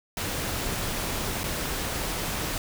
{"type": "noise with dropouts", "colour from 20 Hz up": "pink", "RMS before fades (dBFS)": -30, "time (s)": [0.17, 2.58], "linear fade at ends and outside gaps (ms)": 2, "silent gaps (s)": [1.435, 1.439], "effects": []}